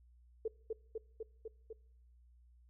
sine tone with echo, 443.5 Hz, A4, 14 cents sharp, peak -33 dBFS, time 0.45-0.48 s, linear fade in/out 5 ms, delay 250 ms, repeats 5, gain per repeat -2 dB, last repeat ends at 1.73 s, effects noise-tail reverb RT60 0.7 s tail -24 dB re dry + added 60 Hz sine -61 dBFS peak until 2.69 s

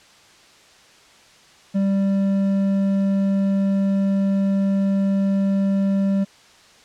triangle tone with hard clipping, 196 Hz, G3, in tune, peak -18 dBFS, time 1.74-6.25 s, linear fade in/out 20 ms, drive 9 dB, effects white hiss -50 dBFS RMS until 6.84 s + low-pass 6000 Hz 12 dB/octave

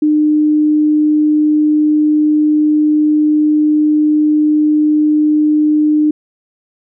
sine tone, 302.9 Hz, D#4, 46 cents flat, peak -8 dBFS, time 0.02-6.11 s, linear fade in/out 5 ms, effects none

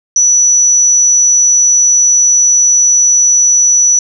sine tone, 5920 Hz, F#8, in tune, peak -5 dBFS, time 0.16-3.99 s, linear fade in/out 2 ms, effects none

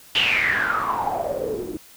white noise with low-pass filter sweep, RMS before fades -23 dBFS, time 0.15-1.77 s, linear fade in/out 2 ms, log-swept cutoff 3100 to 310 Hz, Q 9.6, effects white hiss -48 dBFS RMS until 1.96 s

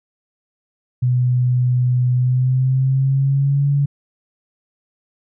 sine tone with pitch glide, 124.8 to 141.71 Hz, B2 to C#3, +19 to +39 cents, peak -13 dBFS, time 1.02-3.86 s, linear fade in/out 10 ms, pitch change +220 cents, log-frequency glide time 2.14-3.68 s, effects none

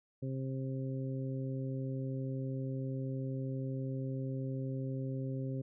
harmonic tone, 132.6 Hz, C3, 23 cents sharp, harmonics 1 / 2 / 3 / 4, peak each -36 / -41 / -46 / -47 dBFS, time 0.22-5.62 s, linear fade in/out 10 ms, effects none

